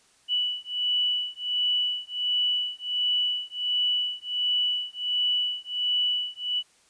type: beating tone pair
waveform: sine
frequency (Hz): 2958 / 2959.4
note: F#7 / F#7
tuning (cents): -1 / 0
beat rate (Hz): 1.4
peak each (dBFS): -27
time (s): 0.28-6.63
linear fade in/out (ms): 50
effects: white hiss -61 dBFS RMS until 6.89 s + resampled to 22050 Hz